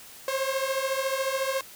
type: beating tone pair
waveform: sawtooth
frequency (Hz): 528 / 542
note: C5 / C#5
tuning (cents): +16 / -39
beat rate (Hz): 14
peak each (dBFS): -25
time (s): 0.28-1.61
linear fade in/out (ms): 2
effects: white hiss -47 dBFS RMS until 1.75 s